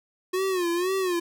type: tone with vibrato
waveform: square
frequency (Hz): 362.1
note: F#4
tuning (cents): -37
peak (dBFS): -24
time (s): 0.33-1.2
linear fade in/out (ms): 10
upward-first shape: sine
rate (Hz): 2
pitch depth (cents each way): 110
effects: none